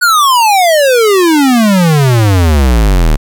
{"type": "exponential sweep", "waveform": "square", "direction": "down", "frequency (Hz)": [1488, 35.78], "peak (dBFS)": -6, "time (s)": [0.01, 3.17], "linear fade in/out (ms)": 20, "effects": []}